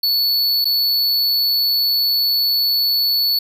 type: tone with dropouts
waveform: square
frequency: 4435 Hz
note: C#8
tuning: in tune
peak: -15 dBFS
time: 0.03-3.39 s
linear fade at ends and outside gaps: 5 ms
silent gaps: 0.645-0.653 s
effects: none